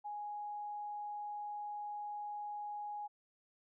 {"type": "tone", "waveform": "sine", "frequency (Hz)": 830.6, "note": "G#5", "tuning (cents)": 0, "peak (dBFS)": -40, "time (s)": [0.04, 3.08], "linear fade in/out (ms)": 20, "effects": []}